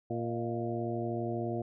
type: harmonic tone with a mistuned harmonic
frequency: 116.7 Hz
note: A#2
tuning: 2 cents sharp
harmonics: 1 / 2 / 3 / 4 / 5 / 6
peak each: -37 / -38 / -36 / -42 / -41 / -40 dBFS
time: 0.1-1.62 s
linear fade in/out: 5 ms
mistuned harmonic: 5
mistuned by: +71 cents
effects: none